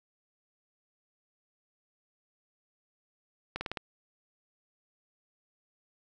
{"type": "slowing click train", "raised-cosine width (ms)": 0.3, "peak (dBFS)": -18, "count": 5, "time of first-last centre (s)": [3.56, 3.772], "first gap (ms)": 50, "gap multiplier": 1.04, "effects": []}